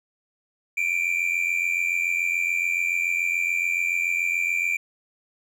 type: tone pair together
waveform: triangle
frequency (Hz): 2320 / 2407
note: D7 / D7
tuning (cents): -22 / +42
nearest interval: minor second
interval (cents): 64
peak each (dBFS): -23 / -23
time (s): 0.77-4.77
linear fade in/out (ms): 5
effects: none